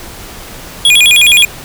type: tone with vibrato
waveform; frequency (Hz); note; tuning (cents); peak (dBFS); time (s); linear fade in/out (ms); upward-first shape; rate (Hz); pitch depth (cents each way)
square; 2858; F7; +39; -4; 0.85-1.45; 2; square; 9.6; 270
effects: pink hiss -29 dBFS RMS until 1.64 s